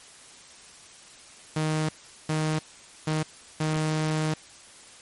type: tone bursts at uneven times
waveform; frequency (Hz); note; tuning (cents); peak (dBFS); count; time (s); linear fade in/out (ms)
sawtooth; 155.7; D#3; +2; -20; 4; 1.56-1.89 / 2.29-2.59 / 3.07-3.23 / 3.6-4.34; 5
effects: white hiss -49 dBFS RMS until 5.01 s + MP3 48 kbps